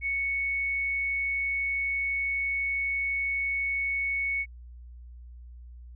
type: tone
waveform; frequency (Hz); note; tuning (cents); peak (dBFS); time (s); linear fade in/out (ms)
sine; 2217; C#7; 0; -26; 0.01-4.46; 50
effects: added 60 Hz sine -43 dBFS peak until 5.95 s